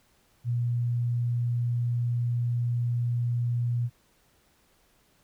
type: tone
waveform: sine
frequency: 120 Hz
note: B2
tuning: 49 cents flat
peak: -24 dBFS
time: 0.44-3.9 s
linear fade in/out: 50 ms
effects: pink hiss -65 dBFS RMS until 5.23 s